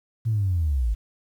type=linear sweep; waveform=sine; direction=down; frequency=116.54 to 50 Hz; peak=-19 dBFS; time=0.25-0.95 s; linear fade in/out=20 ms; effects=tanh soft clip ceiling -15 dBFS + 9-bit